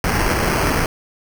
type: noise with sample-and-hold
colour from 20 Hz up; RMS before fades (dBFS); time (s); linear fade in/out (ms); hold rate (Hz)
pink; -18; 0.04-0.86; 2; 3675
effects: none